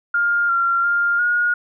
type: tone with pitch steps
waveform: sine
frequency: 1408 / 1377 / 1402 / 1438 Hz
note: F6 / F6 / F6 / F#6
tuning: +14 / -25 / +6 / -50 cents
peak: -15 dBFS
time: 0.14-1.54 s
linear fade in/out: 5 ms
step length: 350 ms
effects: none